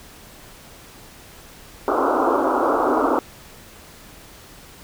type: band-pass noise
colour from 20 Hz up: pink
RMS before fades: -19 dBFS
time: 1.88-3.19 s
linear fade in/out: 0 ms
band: 260 to 1400 Hz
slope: 96 dB/octave
effects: pink hiss -44 dBFS RMS until 4.83 s